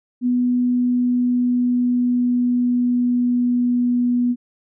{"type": "tone with pitch glide", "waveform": "sine", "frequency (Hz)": [246.8, 244.1], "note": ["B3", "B3"], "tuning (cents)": [-1, -20], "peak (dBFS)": -15, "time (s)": [0.21, 4.36], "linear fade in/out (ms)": 50, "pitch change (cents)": -19, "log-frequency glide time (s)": [0.62, 4.12], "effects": []}